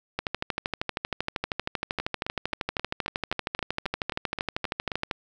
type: two click trains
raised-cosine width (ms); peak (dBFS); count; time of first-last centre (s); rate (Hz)
0.3; -11 / -14; 64 / 12; 0.19-5.112 / 2-4.918; 12.8 / 3.77
effects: none